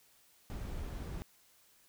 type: noise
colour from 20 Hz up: brown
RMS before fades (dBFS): -41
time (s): 0.5-1.22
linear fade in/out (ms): 0
effects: white hiss -66 dBFS RMS until 1.88 s

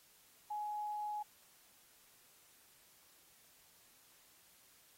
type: tone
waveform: sine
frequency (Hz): 839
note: G#5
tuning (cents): +17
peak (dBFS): -38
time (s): 0.5-1.23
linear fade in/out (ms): 10
effects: white hiss -66 dBFS RMS until 4.97 s + AAC 48 kbps

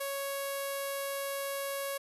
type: tone with low-pass filter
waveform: sawtooth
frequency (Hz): 554.4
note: C#5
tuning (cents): 0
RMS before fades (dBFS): -36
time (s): 0-1.98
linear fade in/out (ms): 10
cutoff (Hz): 12000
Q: 4.7
effects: none

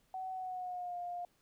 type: tone with pitch glide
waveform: sine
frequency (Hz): 752 to 705.7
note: F#5 to F5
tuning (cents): +28 to +18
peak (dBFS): -38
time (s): 0.14-1.25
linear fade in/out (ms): 2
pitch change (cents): -110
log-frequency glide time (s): 0.32-0.97
effects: pink hiss -73 dBFS RMS until 1.41 s

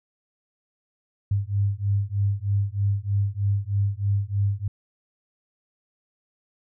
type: beating tone pair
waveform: sine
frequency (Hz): 98.9 / 102.1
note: G2 / G#2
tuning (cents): +16 / -29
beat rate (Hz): 3.2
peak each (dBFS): -24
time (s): 1.31-4.68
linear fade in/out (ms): 5
effects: none

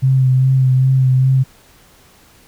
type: tone with vibrato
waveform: sine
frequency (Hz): 130.81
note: C3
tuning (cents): 0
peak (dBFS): -9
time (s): 0.02-1.44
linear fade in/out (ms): 20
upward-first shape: sine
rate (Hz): 2.5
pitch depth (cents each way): 24
effects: pink hiss -48 dBFS RMS until 2.47 s

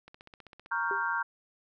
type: click train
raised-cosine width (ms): 0.3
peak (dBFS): -33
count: 10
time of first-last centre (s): 0.08-0.661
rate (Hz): 15.5
type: chord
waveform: sine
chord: G half-diminished seventh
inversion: first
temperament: equal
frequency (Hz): 932.3 / 1108.7 / 1396.9 / 1568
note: Bb5 / Db6 / F6 / G6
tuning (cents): 0 / 0 / 0 / 0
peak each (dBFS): -33 / -36 / -33 / -33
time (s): 0.71-1.23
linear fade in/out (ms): 10
type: tone with exponential decay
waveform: sine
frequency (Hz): 396.6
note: G4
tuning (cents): +20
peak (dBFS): -32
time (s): 0.91-1.09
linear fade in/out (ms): 1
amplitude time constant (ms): 37
effects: none

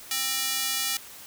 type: tone with high-pass filter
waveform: square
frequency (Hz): 264.4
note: C4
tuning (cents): +18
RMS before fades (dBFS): -28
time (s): 0.11-0.97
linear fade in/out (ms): 2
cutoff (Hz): 3200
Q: 0.58
effects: white hiss -45 dBFS RMS until 1.26 s

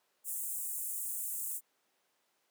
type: high-pass noise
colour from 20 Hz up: pink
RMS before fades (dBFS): -38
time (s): 0.24-1.61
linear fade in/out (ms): 50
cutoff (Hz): 7700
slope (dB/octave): 48
effects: pink hiss -75 dBFS RMS until 2.5 s + high-pass 400 Hz 12 dB/octave

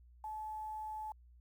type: tone with quantisation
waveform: sine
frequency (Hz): 863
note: A5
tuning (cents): -34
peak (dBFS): -40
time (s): 0.24-1.12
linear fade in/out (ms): 2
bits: 11
effects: added 60 Hz sine -58 dBFS peak until 1.4 s

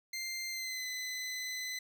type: tone with pitch glide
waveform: 20% pulse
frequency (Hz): 2093 to 2019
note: C7 to B6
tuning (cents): 0 to +38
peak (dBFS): -32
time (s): 0.13-1.79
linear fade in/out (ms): 5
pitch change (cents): -62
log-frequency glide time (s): 0.5-0.86
effects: none

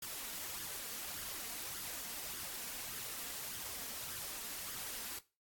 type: noise with flanger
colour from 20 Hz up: white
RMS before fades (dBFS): -44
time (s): 0.02-5.19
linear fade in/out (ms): 5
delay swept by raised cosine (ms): 0.59 to 4.39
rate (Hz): 1.7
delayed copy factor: +0.5
effects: noise-tail reverb RT60 0.3 s tail -19 dB re dry + AAC 64 kbps

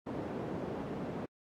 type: band-pass noise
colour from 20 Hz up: white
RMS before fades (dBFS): -39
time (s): 0.06-1.26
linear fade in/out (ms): 10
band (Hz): 120 to 450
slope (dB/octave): 12
effects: AAC 64 kbps

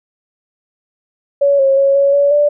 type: tone with pitch steps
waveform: sine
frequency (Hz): 563 / 542 / 551 / 558 / 568 / 586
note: C#5 / C#5 / C#5 / C#5 / C#5 / D5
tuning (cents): +27 / -39 / -11 / +11 / +42 / -4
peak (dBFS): -8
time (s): 1.41-2.49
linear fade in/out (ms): 10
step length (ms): 180
effects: none

